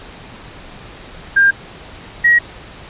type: tone pair in turn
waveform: sine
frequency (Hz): 1600 / 1902.7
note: G6 / A#6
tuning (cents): +35 / +35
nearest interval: minor third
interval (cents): 300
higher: second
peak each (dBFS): -7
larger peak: neither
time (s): 1.36-1.51 / 2.24-2.39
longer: neither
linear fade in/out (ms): 10
effects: pink hiss -36 dBFS RMS until 2.89 s + resampled to 8000 Hz